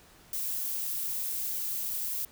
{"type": "noise", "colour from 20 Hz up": "violet", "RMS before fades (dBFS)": -33, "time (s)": [0.33, 2.25], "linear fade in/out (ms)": 2, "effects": ["pink hiss -57 dBFS RMS until 2.31 s"]}